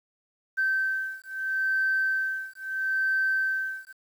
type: beating tone pair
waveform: sine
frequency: 1549 / 1549.76 Hz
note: G6 / G6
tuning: -21 / -20 cents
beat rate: 0.76 Hz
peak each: -27 dBFS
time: 0.57-3.93 s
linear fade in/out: 20 ms
effects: tanh soft clip ceiling -17 dBFS + 9-bit